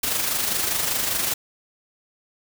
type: noise with amplitude modulation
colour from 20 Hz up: white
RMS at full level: -22 dBFS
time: 0.03-1.34 s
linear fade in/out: 5 ms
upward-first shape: sine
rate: 25 Hz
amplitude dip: 45%
effects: none